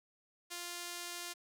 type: tone with band-pass filter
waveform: sawtooth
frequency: 349.2 Hz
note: F4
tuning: in tune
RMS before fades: -44 dBFS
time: 0.5-1.34 s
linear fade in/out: 20 ms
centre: 7500 Hz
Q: 0.54
effects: none